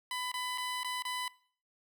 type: tone with dropouts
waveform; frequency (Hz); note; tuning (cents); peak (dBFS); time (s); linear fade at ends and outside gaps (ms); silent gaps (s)
15% pulse; 1000; B5; +21; -28; 0.11-1.28; 2; 0.317-0.34 / 0.577-0.581 / 0.833-0.845 / 1.023-1.051
effects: noise-tail reverb RT60 0.5 s tail -21 dB re dry